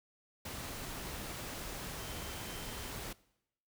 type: tone in noise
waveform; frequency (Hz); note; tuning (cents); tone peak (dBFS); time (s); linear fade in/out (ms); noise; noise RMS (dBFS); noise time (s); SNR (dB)
sine; 3105; G7; -17; -54; 1.99-2.89; 5; pink; -43; 0.45-3.13; -14
effects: noise-tail reverb RT60 0.8 s tail -21 dB re dry